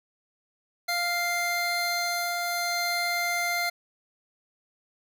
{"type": "tone pair together", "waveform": "25% pulse", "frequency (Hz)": [698.5, 2095], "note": ["F5", "C7"], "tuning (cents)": [0, 2], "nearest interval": "octave + perfect fifth", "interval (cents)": 1902, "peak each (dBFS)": [-25, -25], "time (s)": [0.88, 3.7], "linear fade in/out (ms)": 10, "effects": []}